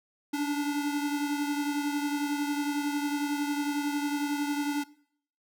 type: beating tone pair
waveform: square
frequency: 288.4 / 299.4 Hz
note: D4 / D4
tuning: -31 / +33 cents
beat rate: 11 Hz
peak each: -29 / -35 dBFS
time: 0.33-4.84 s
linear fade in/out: 10 ms
effects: noise-tail reverb RT60 0.6 s tail -20 dB re dry